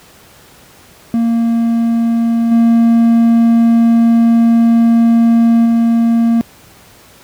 triangle tone with level steps, 231.1 Hz, A#3, 15 cents flat, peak -8 / -4 / -6 dBFS, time 1.14-6.41 s, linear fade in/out 0 ms, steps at 2.51 / 5.65 s, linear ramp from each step 10 ms, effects pink hiss -42 dBFS RMS until 7.23 s + high-pass 60 Hz 12 dB/octave

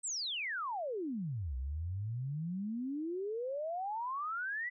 sine exponential two-way sweep, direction down then up, 8380 to 61.74 to 2013 Hz, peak -35 dBFS, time 0.03-4.7 s, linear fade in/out 20 ms, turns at 1.56 s, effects none

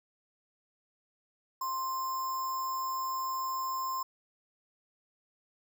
sine tone with sample-and-hold, 1046.5 Hz, C6, in tune, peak -31 dBFS, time 1.61-4.03 s, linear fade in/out 5 ms, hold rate 6300 Hz, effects none

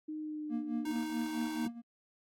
sine tone with pitch glide, 308.2 to 300.1 Hz, D#4 to D4, -16 to +38 cents, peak -37 dBFS, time 0.08-0.96 s, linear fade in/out 10 ms, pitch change -46 cents, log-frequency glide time 0.2-0.56 s
triangle tone with tremolo, 234.5 Hz, A#3, 11 cents sharp, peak -30 dBFS, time 0.49-1.82 s, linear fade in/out 50 ms, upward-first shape sine, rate 4.6 Hz, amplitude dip 85%
square tone, 311.1 Hz, D#4, in tune, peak -37 dBFS, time 0.85-1.67 s, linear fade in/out 5 ms
effects AAC 48 kbps

